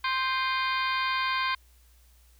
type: harmonic tone with a mistuned harmonic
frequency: 523.3 Hz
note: C5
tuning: in tune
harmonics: 2 / 3 / 4 / 5 / 6 / 7 / 8 / 9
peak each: -28 / -32 / -34 / -36 / -38 / -39 / -40 / -41 dBFS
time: 0.04-1.55 s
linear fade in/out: 5 ms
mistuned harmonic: 5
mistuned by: -110 cents
effects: added 60 Hz sine -56 dBFS peak until 2.39 s + white hiss -64 dBFS RMS until 2.39 s